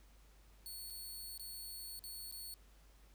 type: tone with dropouts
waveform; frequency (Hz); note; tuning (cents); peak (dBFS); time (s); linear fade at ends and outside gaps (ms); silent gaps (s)
10% pulse; 4412; C#8; -9; -39; 0.66-2.54; 0; 0.901-0.906 / 1.377-1.396 / 1.992-2.039 / 2.313-2.324
effects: added 50 Hz sine -61 dBFS peak until 3.14 s + pink hiss -69 dBFS RMS until 3.14 s